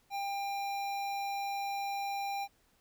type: tone with notch filter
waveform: square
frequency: 797 Hz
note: G5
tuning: 28 cents sharp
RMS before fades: -36 dBFS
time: 0.1-2.48 s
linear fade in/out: 50 ms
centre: 9000 Hz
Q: 1.3
effects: pink hiss -70 dBFS RMS until 2.8 s